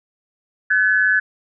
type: tone pair together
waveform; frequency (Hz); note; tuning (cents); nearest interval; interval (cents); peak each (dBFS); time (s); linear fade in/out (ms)
sine; 1511.7 / 1708; F#6 / G#6; +37 / +48; major second; 211; -16; 0.7-1.2; 10
effects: none